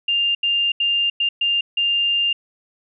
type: tone bursts at uneven times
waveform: sine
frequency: 2800 Hz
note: F7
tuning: 4 cents sharp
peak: -16 dBFS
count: 6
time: 0.08-0.35 / 0.43-0.72 / 0.8-1.1 / 1.2-1.29 / 1.41-1.61 / 1.77-2.33 s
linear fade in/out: 5 ms
effects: none